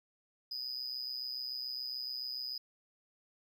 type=tone with amplitude modulation; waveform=triangle; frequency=4978 Hz; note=D#8; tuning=in tune; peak=-33 dBFS; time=0.51-2.58 s; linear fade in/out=5 ms; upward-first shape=sine; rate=127 Hz; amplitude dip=75%; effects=none